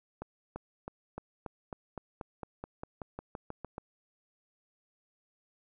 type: accelerating click train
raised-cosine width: 1 ms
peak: -25 dBFS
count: 17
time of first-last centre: 0.22-3.781 s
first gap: 340 ms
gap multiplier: 0.94
effects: none